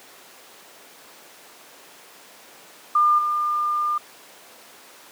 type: tone with level steps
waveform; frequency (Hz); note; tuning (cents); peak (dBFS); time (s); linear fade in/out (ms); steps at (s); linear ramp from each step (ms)
sine; 1203; D6; +41; -14 / -20; 2.95-3.98; 5; 3.18; 10
effects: pink hiss -46 dBFS RMS until 5.11 s + high-pass 400 Hz 12 dB/octave